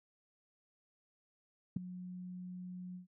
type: tone with ADSR envelope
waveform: sine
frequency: 181.2 Hz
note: F#3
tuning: 36 cents flat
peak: -27 dBFS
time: 1.76-3.07 s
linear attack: 7 ms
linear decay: 6 ms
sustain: -16 dB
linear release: 120 ms
effects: none